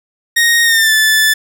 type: tone with pitch glide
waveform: sawtooth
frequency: 1864.7 to 1749.9 Hz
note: A#6 to A6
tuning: 0 to -10 cents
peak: -5 dBFS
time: 0.36-1.34 s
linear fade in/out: 10 ms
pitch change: -110 cents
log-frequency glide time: 0.64-0.93 s
effects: none